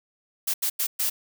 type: noise bursts at uneven times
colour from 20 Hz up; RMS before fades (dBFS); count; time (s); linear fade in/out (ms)
blue; -25; 4; 0.47-0.54 / 0.62-0.7 / 0.79-0.87 / 0.99-1.1; 10
effects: none